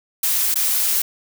blue noise with dropouts, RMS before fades -19 dBFS, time 0.23-1.02 s, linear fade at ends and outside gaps 5 ms, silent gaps 0.543-0.556 s, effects none

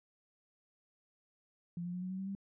sine tone with pitch steps, 172.8 / 176.53 / 180.35 / 184.24 / 188.22 / 192.29 / 196.44 Hz, F3 / F3 / F#3 / F#3 / F#3 / G3 / G3, -18 / +19 / -44 / -7 / +30 / -33 / +4 cents, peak -37 dBFS, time 1.77-2.351 s, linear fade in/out 2 ms, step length 83 ms, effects none

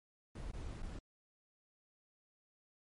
brown noise with dropouts, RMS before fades -44 dBFS, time 0.35-0.99 s, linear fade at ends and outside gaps 5 ms, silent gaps 0.516-0.534 / 0.824-0.828 s, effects MP3 48 kbps

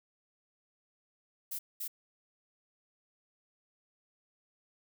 violet noise bursts at uneven times, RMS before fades -38 dBFS, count 2, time 1.51-1.59 / 1.8-1.88 s, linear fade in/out 10 ms, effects none

